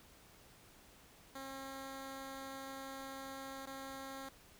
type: tone with dropouts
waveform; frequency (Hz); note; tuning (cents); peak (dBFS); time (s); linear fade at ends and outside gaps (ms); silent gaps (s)
10% pulse; 269.4; C#4; -49; -37; 1.35-4.29; 5; 3.658-3.67
effects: pink hiss -62 dBFS RMS until 4.59 s